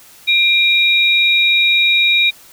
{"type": "tone pair together", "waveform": "sine", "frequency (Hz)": [2385, 3786], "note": ["D7", "A#7"], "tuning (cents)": [26, 26], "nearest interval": "minor sixth", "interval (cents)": 800, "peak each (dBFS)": [-12, -13], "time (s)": [0.27, 2.31], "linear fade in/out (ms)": 20, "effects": ["white hiss -43 dBFS RMS until 2.52 s"]}